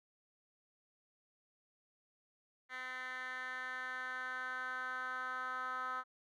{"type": "tone with band-pass filter sweep", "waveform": "10% pulse", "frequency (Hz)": 255.8, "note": "C4", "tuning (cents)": -39, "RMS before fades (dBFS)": -42, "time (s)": [2.69, 6.04], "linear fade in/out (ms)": 50, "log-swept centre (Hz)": [2000, 1300], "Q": 4.2, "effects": []}